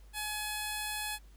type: tone with notch filter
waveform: 5% pulse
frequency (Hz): 847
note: G#5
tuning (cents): +34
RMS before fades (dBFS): -37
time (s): 0.13-1.19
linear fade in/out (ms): 50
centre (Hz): 6100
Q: 1.3
effects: added 50 Hz sine -52 dBFS peak until 1.36 s + pink hiss -66 dBFS RMS until 1.36 s